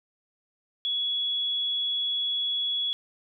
sine tone, 3370 Hz, G#7, 25 cents sharp, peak -25 dBFS, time 0.85-2.93 s, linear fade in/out 0 ms, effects none

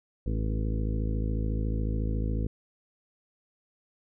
harmonic tone with a mistuned harmonic, 54 Hz, A1, 32 cents flat, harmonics 1 / 2 / 3 / 4 / 5 / 6 / 7 / 8 / 9, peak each -28 / -32 / -39 / -37 / -40 / -43 / -46 / -45 / -44 dBFS, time 0.26-2.47 s, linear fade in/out 5 ms, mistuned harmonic 6, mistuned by -27 cents, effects none

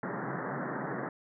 pink band-pass noise, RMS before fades -36 dBFS, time 0.03-1.09 s, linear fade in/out 2 ms, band 130 to 1900 Hz, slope 96 dB/octave, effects none

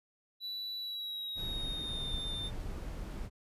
triangle tone with pitch glide, 3951 to 3602 Hz, B7 to A7, 0 to +40 cents, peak -36 dBFS, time 0.4-2.51 s, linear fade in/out 50 ms, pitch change -160 cents, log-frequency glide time 0.78-2.14 s
brown noise, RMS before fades -40 dBFS, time 1.35-3.3 s, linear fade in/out 50 ms
effects resampled to 32000 Hz

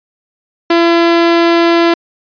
sawtooth tone, 338.1 Hz, E4, 44 cents sharp, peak -3 dBFS, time 0.7-1.94 s, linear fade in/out 5 ms, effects resampled to 11025 Hz

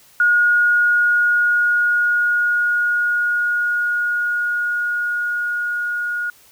sine tone with level ramp, 1440 Hz, F#6, 47 cents flat, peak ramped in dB -11 to -20 dBFS, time 0.2-6.3 s, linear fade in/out 2 ms, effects white hiss -50 dBFS RMS until 6.51 s

